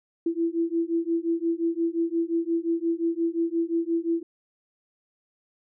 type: beating tone pair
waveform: sine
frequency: 331 / 336.7 Hz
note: E4 / E4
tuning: +7 / +37 cents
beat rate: 5.7 Hz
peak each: -26 dBFS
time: 0.26-4.23 s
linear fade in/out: 5 ms
effects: none